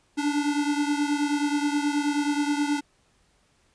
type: beating tone pair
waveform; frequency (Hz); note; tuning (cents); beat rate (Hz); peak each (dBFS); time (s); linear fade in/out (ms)
square; 289 / 298.4; D4 / D4; -28 / +28; 9.4; -25 / -29; 0.17-2.81; 20
effects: pink hiss -65 dBFS RMS until 3.74 s + resampled to 22050 Hz